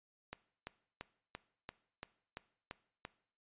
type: click train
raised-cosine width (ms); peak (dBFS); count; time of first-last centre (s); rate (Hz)
0.3; -27; 9; 0.33-3.051; 2.94
effects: noise-tail reverb RT60 0.6 s tail -19 dB re dry + resampled to 8000 Hz